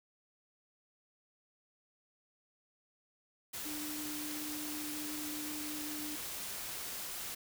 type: tone in noise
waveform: sine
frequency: 300.9 Hz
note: D4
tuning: 42 cents sharp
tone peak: -42 dBFS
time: 3.65-6.16 s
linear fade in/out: 10 ms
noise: white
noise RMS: -42 dBFS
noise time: 3.53-7.35 s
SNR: -3 dB
effects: none